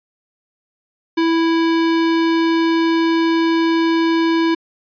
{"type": "tone", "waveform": "square", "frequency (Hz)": 329.6, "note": "E4", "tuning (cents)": 0, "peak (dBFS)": -14, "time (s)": [1.17, 4.55], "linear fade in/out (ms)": 10, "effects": ["resampled to 11025 Hz"]}